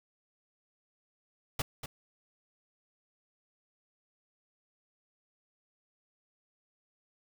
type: noise with echo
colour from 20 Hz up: pink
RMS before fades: -31 dBFS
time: 1.59-1.62 s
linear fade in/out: 5 ms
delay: 240 ms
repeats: 1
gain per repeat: -9 dB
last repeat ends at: 1.86 s
effects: none